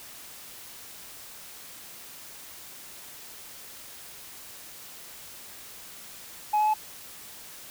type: tone with pitch steps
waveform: sine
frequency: 844 / 851.8 / 859.7 Hz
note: G#5 / G#5 / A5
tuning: +28 / +44 / -40 cents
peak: -18 dBFS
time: 6.53-6.74 s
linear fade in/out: 10 ms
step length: 70 ms
effects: tanh soft clip ceiling -19 dBFS + white hiss -45 dBFS RMS until 7.7 s